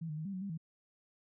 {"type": "tone with pitch steps", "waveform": "sine", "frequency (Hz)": [163.9, 152.1, 156.9, 197.3, 185.3, 199.1, 161.6], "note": ["E3", "D#3", "D#3", "G3", "F#3", "G3", "E3"], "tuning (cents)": [-10, -39, 15, 11, 3, 27, -34], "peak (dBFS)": -37, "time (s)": [0.01, 0.577], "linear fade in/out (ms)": 10, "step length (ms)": 81, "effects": []}